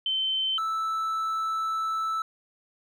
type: tone pair in turn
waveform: sine / triangle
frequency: 3084 / 1315.5 Hz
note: G7 / E6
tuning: -29 / -4 cents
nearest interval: octave + minor third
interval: 1475 cents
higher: first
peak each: -24 dBFS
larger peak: neither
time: 0.06-0.58 / 0.58-2.22 s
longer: second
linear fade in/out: 2 ms
effects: none